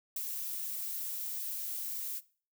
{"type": "noise with ADSR envelope", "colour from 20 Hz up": "violet", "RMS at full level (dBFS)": -35, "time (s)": [0.16, 2.21], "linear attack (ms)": 4, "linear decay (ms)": 49, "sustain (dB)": -3, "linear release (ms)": 38, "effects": ["noise-tail reverb RT60 0.4 s tail -19 dB re dry"]}